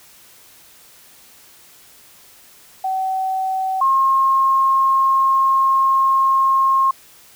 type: tone pair in turn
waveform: sine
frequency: 760 / 1072.4 Hz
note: F#5 / C6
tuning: +46 / +42 cents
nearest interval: tritone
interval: 596 cents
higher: second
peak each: -18 / -12 dBFS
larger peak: second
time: 2.84-3.81 / 3.81-6.91 s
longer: second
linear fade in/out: 5 ms
effects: white hiss -47 dBFS RMS until 7.35 s